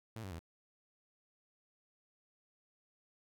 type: tone with pitch steps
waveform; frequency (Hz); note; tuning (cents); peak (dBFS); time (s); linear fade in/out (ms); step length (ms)
sawtooth; 111.9 / 95.74 / 81.92; A2 / G2 / E2; +30 / -40 / -10; -39; 0.16-0.391; 0; 77
effects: none